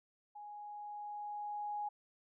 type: tone with level ramp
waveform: sine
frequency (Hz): 830.6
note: G#5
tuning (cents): 0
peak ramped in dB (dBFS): -47 to -36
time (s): 0.35-1.89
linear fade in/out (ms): 10
effects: none